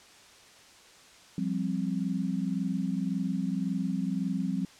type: chord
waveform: sine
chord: F suspended second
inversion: none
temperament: just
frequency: 174.61 / 196.44 / 261.9 Hz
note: F3 / G3 / C4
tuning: 0 / +4 / +2 cents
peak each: -32 / -31 / -33 dBFS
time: 1.38-4.65 s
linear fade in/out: 2 ms
effects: white hiss -54 dBFS RMS until 4.79 s + low-pass 7000 Hz 12 dB/octave